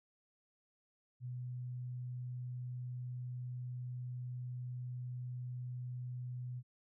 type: tone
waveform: sine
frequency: 124.4 Hz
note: B2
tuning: 13 cents sharp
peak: -40 dBFS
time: 1.2-6.63 s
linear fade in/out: 50 ms
effects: none